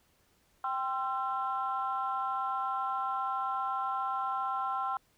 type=chord; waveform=sine; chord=C major; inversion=second; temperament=equal with one note detuned; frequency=784 / 1046.5 / 1346.2 Hz; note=G5 / C6 / E6; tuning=0 / 0 / +36 cents; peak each=-34 dBFS; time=0.64-4.97 s; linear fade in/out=2 ms; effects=tanh soft clip ceiling -22 dBFS + pink hiss -69 dBFS RMS until 5.17 s